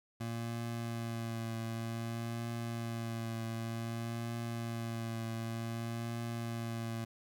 25% pulse tone with vibrato, 115.3 Hz, A#2, 19 cents flat, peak -33 dBFS, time 0.2-7.05 s, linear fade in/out 10 ms, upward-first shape triangle, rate 0.54 Hz, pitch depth 26 cents each way, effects none

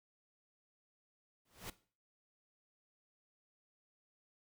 pink noise with exponential growth, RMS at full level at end -42 dBFS, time 1.45-1.7 s, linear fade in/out 5 ms, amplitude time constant 54 ms, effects noise-tail reverb RT60 0.4 s tail -17 dB re dry

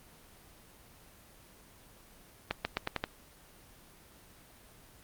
accelerating click train, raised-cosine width 0.3 ms, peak -14 dBFS, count 6, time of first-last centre 2.51-3.04 s, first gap 140 ms, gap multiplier 0.86, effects pink hiss -57 dBFS RMS until 5.03 s + Opus 24 kbps

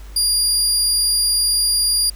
25% pulse tone, 4814 Hz, D8, 42 cents sharp, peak -10 dBFS, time 0.16-2.1 s, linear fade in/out 5 ms, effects added 50 Hz sine -33 dBFS peak until 2.15 s + pink hiss -47 dBFS RMS until 2.15 s

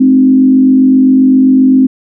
sine tone with frequency modulation, 261.6 Hz, C4, in tune, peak -3 dBFS, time 0-1.87 s, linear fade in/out 10 ms, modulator 47.6 Hz, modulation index 0.51, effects none

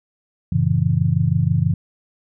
sine chord, F# minor seventh, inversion none, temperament equal with one note detuned, 92.5 / 112.44 / 138.59 / 164.81 Hz, F#2 / A2 / C#3 / E3, 0 / +38 / 0 / 0 cents, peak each -22 / -21 / -19 / -20 dBFS, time 0.52-1.74 s, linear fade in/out 5 ms, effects none

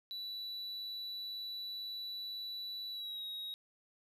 triangle tone with pitch glide, 3951 to 3794 Hz, B7 to A#7, 0 to +30 cents, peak -39 dBFS, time 0.11-3.54 s, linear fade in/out 0 ms, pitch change -70 cents, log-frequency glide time 2.91-3.25 s, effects none

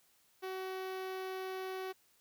sawtooth tone with notch filter, 376.7 Hz, F#4, 31 cents sharp, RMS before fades -41 dBFS, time 0.42-1.93 s, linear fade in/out 20 ms, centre 7800 Hz, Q 0.76, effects white hiss -70 dBFS RMS until 2.2 s

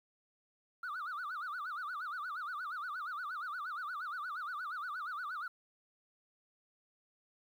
sine tone with vibrato, 1318.5 Hz, E6, in tune, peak -36 dBFS, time 0.83-5.48 s, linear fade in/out 5 ms, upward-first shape sine, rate 8.5 Hz, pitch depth 230 cents each way, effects tanh soft clip ceiling -36 dBFS + 11-bit

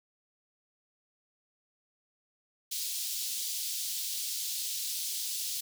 pink high-pass noise, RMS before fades -35 dBFS, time 2.71-5.61 s, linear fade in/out 10 ms, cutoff 3700 Hz, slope 24 dB/octave, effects none

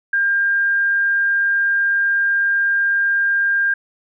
sine tone, 1602 Hz, G6, 37 cents sharp, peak -14 dBFS, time 0.13-3.74 s, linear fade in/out 5 ms, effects none

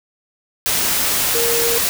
sine tone in noise, 467.2 Hz, A#4, 4 cents sharp, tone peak -19 dBFS, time 1.35-1.78 s, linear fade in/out 0 ms, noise white, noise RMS -18 dBFS, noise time 0.66-1.89 s, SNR -4 dB, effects none

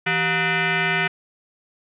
sine tone with frequency modulation, 163.7 Hz, E3, 12 cents flat, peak -18 dBFS, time 0.06-1.08 s, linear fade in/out 10 ms, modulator 551 Hz, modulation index 4.6, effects resampled to 8000 Hz + 9-bit

